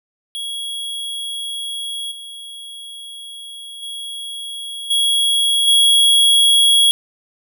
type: tone with level steps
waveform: square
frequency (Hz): 3322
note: G#7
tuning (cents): 0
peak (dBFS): -24 / -32 / -27 / -14 / -10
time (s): 0.35-6.91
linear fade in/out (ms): 0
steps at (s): 2.11 / 3.82 / 4.9 / 5.67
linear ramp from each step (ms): 10
effects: none